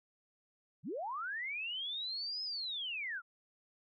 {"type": "linear two-way sweep", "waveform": "sine", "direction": "up then down", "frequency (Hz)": [110, 5150, 1310], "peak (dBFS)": -37, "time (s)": [0.83, 3.22], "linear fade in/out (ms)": 50, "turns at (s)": 2.43, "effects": []}